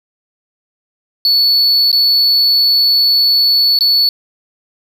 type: tone with dropouts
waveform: triangle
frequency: 4435 Hz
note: C#8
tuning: in tune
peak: -7 dBFS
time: 1.25-4.09 s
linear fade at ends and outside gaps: 1 ms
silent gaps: 1.916-1.928 / 3.789-3.808 s
effects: none